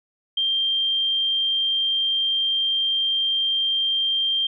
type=tone; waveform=sine; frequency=3175 Hz; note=G7; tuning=21 cents sharp; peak=-19 dBFS; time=0.37-4.47 s; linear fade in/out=5 ms; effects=none